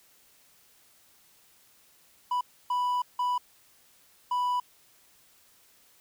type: tone bursts at uneven times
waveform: triangle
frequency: 987.8 Hz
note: B5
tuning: in tune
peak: -23 dBFS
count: 4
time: 2.31-2.41 / 2.7-3.02 / 3.19-3.38 / 4.31-4.6 s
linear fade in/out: 5 ms
effects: white hiss -61 dBFS RMS until 6 s